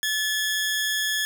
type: tone pair together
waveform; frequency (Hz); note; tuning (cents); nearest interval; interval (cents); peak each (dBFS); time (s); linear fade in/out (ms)
sawtooth; 1730 / 3277; A6 / G#7; -30 / -24; major seventh; 1106; -21 / -25; 0.03-1.25; 0
effects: none